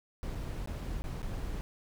brown noise with dropouts, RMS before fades -37 dBFS, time 0.23-1.61 s, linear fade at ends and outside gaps 0 ms, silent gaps 0.35-0.354 / 0.659-0.674 / 1.02-1.04 / 1.219-1.229 s, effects none

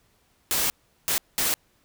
white noise bursts at uneven times, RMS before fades -24 dBFS, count 3, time 0.51-0.7 / 1.08-1.18 / 1.38-1.54 s, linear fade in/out 0 ms, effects pink hiss -65 dBFS RMS until 1.84 s

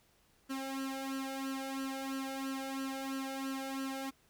sawtooth tone with flanger, 268.6 Hz, C4, 46 cents sharp, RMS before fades -39 dBFS, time 0.49-4.11 s, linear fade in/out 20 ms, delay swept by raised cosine 0.67 to 1.4 ms, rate 3 Hz, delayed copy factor +0.85, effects pink hiss -69 dBFS RMS until 4.29 s

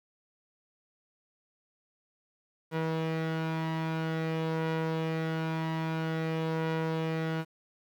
sawtooth tone pair together, 161.1 / 482.8 Hz, E3 / B4, -39 / -39 cents, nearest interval octave + perfect fifth, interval 1900 cents, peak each -26 / -33 dBFS, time 2.71-7.45 s, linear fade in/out 50 ms, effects low-pass 3000 Hz 12 dB/octave + 10-bit

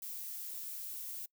violet noise, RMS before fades -43 dBFS, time 0.02-1.26 s, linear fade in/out 5 ms, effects noise-tail reverb RT60 0.1 s tail -23 dB re dry

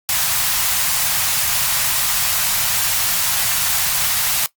white band-stop noise, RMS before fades -18 dBFS, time 0.09-4.46 s, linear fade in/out 0 ms, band 170 to 680 Hz, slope 24 dB/octave, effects noise-tail reverb RT60 0.1 s tail -19 dB re dry + Opus 48 kbps

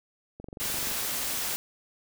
click train, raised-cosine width 2 ms, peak -28 dBFS, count 13, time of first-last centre 0.4-0.915 s, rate 23.3 Hz
white noise, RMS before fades -31 dBFS, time 0.6-1.56 s, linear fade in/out 0 ms
effects none

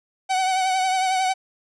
45% pulse tone with vibrato, 752 Hz, F#5, 28 cents sharp, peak -19 dBFS, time 0.29-1.34 s, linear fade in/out 20 ms, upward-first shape triangle, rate 11 Hz, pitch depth 42 cents each way, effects resampled to 22050 Hz

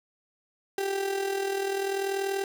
35% pulse tone with amplitude modulation, 392 Hz, G4, in tune, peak -23 dBFS, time 0.78-2.44 s, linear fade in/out 2 ms, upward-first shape sine, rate 40.5 Hz, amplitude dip 55%, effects none

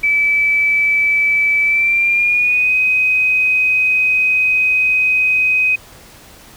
sine tone with pitch glide, 2306 to 2515 Hz, D7 to D#7, -32 to +18 cents, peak -11 dBFS, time 0.03-5.76 s, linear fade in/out 10 ms, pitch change +150 cents, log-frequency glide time 1.64-2.75 s, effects pink hiss -41 dBFS RMS until 6.56 s

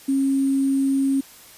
sine tone with sample-and-hold, 271.9 Hz, C#4, 33 cents flat, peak -17 dBFS, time 0.08-1.21 s, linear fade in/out 10 ms, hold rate 8820 Hz, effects white hiss -46 dBFS RMS until 1.57 s + resampled to 32000 Hz

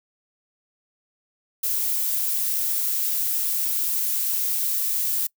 violet noise, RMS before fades -24 dBFS, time 1.63-5.27 s, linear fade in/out 5 ms, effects noise-tail reverb RT60 0.1 s tail -24 dB re dry

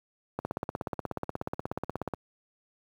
click train, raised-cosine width 1 ms, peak -17 dBFS, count 30, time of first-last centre 0.39-2.137 s, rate 16.6 Hz, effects high-pass 80 Hz 12 dB/octave + 9-bit

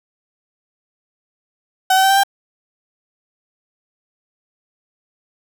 35% pulse tone with pitch steps, 755 / 764.2 / 773.5 / 783 / 792.5 Hz, F#5 / G5 / G5 / G5 / G5, +35 / -44 / -23 / -2 / +19 cents, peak -9 dBFS, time 1.9-2.235 s, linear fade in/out 5 ms, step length 67 ms, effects none

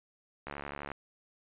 click train, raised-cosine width 0.5 ms, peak -24 dBFS, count 33, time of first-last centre 0.47-0.917 s, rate 71.6 Hz, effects resampled to 8000 Hz

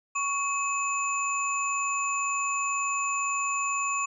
sine tone cluster, 1118 / 2559 / 7040 Hz, C#6 / D#7 / A8, +14 / +48 / 0 cents, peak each -28 / -31 / -33 dBFS, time 0.15-4.06 s, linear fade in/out 10 ms, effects none

